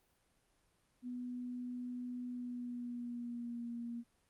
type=tone with pitch glide; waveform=sine; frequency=246.9 to 235.8 Hz; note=B3 to A#3; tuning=0 to +20 cents; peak=-40 dBFS; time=1.02-4.04 s; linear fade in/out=50 ms; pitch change=-80 cents; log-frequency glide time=2.27-3.69 s; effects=pink hiss -75 dBFS RMS until 4.29 s + Opus 32 kbps